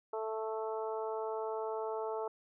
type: harmonic tone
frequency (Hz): 220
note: A3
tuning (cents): 0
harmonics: 2 / 3 / 4 / 5 / 6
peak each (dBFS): -37 / -42 / -41 / -48 / -48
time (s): 0.13-2.28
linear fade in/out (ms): 5
effects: none